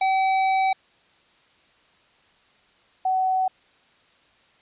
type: tone pair in turn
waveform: square / sine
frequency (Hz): 765 / 751.9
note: G5 / F#5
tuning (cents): -42 / +28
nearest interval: unison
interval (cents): 30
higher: first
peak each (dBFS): -19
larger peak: neither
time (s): 0.01-0.73 / 3.05-3.48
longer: first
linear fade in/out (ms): 5
effects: white hiss -59 dBFS RMS until 4.61 s + resampled to 8000 Hz